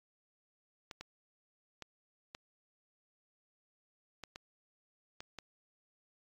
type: clicks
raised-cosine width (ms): 0.2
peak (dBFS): -27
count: 8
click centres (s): 0.912 / 1.01 / 1.823 / 2.349 / 4.237 / 4.359 / 5.205 / 5.387
effects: AAC 32 kbps